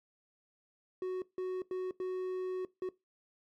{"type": "tone bursts at uneven times", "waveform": "triangle", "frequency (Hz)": 370, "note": "F#4", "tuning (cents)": 0, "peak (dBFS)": -31, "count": 5, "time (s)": [[1.02, 1.22], [1.38, 1.62], [1.71, 1.91], [2, 2.65], [2.82, 2.89]], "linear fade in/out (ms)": 2, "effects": ["noise-tail reverb RT60 0.2 s tail -20 dB re dry", "MP3 96 kbps"]}